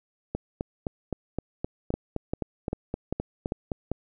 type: two click trains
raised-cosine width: 2 ms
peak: -14 / -15 dBFS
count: 6 / 14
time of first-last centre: 1.94-3.916 / 0.35-3.718 s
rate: 2.53 / 3.86 Hz
effects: none